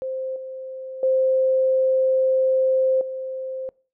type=tone with level steps; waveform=sine; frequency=523.3 Hz; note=C5; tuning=in tune; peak=-25 / -31 / -16 / -27 dBFS; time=0.02-3.69 s; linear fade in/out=0 ms; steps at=0.36 / 1.03 / 3.01 s; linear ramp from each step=2 ms; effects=noise-tail reverb RT60 0.4 s tail -24 dB re dry